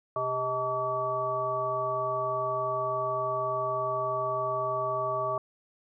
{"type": "harmonic tone with a mistuned harmonic", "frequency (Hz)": 126.9, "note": "B2", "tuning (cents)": 47, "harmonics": [1, 3, 5, 7, 9], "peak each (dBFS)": [-41, -37, -31, -39, -30], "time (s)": [0.16, 5.38], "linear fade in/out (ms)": 2, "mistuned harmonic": 3, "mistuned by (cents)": 79, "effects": []}